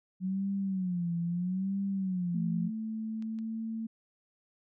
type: tone with vibrato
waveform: sine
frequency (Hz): 183.2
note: F#3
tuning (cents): -17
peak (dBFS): -29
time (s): 0.2-2.71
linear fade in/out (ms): 50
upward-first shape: sine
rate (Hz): 0.77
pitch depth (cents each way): 130
type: tone with pitch glide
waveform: sine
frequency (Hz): 220 to 223.8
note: A3 to A3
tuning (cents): 0 to +30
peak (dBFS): -33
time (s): 2.34-3.87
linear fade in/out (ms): 10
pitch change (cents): +30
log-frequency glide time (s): 3.08-3.59
type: clicks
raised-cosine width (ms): 0.2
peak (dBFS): -38 / -40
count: 2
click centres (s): 3.224 / 3.388
effects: none